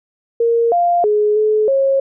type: tone with pitch steps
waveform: sine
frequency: 465 / 697 / 420.1 / 428.9 / 543 Hz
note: A#4 / F5 / G#4 / A4 / C#5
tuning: -4 / -4 / +20 / -44 / -36 cents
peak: -11 dBFS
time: 0.4-2 s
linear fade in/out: 5 ms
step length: 320 ms
effects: none